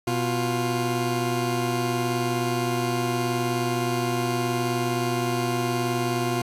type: tone pair together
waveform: 20% pulse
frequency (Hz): 123.47 / 351.2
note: B2 / F4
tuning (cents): 0 / +10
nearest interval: octave + tritone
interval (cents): 1810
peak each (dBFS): -21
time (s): 0.07-6.42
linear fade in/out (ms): 5
effects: resampled to 32000 Hz